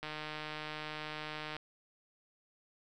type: click train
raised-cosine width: 0.3 ms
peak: -25 dBFS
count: 236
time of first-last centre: 0.03-1.566 s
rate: 153 Hz
effects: none